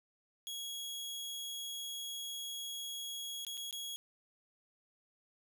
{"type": "tone with dropouts", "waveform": "sawtooth", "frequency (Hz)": 3322, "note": "G#7", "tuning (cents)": 0, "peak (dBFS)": -37, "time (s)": [0.47, 3.96], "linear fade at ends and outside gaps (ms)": 0, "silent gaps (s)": [[3.449, 3.467], [3.571, 3.576], [3.71, 3.727]], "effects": []}